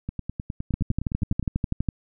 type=two click trains; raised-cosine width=5 ms; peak=-11 / -17 dBFS; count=15 / 14; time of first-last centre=0.74-1.888 / 0.09-1.427 s; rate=12.2 / 9.72 Hz; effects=none